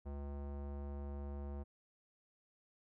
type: tone with low-pass filter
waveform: square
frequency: 70.9 Hz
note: C#2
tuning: 40 cents sharp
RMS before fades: -44 dBFS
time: 0.05-1.64 s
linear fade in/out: 20 ms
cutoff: 800 Hz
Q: 1.1
effects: none